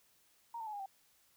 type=tone with pitch steps; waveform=sine; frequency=932.3 / 891.2 / 852 / 814.4 / 778.6 Hz; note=A#5 / A5 / G#5 / G#5 / G5; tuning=0 / +22 / +44 / -34 / -12 cents; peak=-40 dBFS; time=0.54-0.86 s; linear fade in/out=5 ms; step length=64 ms; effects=white hiss -70 dBFS RMS until 1.36 s